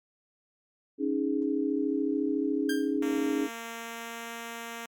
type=chord; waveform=sine; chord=C# suspended second; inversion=none; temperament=equal; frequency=277.2 / 311.1 / 415.3 Hz; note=C#4 / D#4 / G#4; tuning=0 / 0 / 0 cents; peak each=-29 / -30 / -32 dBFS; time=0.98-3.49 s; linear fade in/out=50 ms
type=tone with exponential decay; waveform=sawtooth; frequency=1593 Hz; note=G6; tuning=27 cents sharp; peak=-26 dBFS; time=2.69-2.98 s; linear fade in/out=5 ms; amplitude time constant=63 ms
type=tone with pitch glide; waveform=5% pulse; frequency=230.1 to 231.7 Hz; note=A#3 to A#3; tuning=-22 to -10 cents; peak=-26 dBFS; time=3.02-4.86 s; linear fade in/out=5 ms; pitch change=+12 cents; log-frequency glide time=3.73-4.34 s
effects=Opus 48 kbps